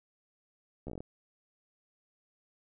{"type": "slowing click train", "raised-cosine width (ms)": 2, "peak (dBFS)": -28, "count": 8, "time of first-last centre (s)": [0.87, 1.005], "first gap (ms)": 13, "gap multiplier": 1.13, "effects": []}